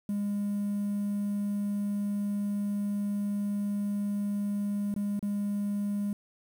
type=tone with dropouts; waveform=triangle; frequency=203.7 Hz; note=G#3; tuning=33 cents flat; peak=-25 dBFS; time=0.09-6.13 s; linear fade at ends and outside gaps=2 ms; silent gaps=4.941-4.962 / 5.193-5.227 s; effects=tanh soft clip ceiling -23 dBFS + 9-bit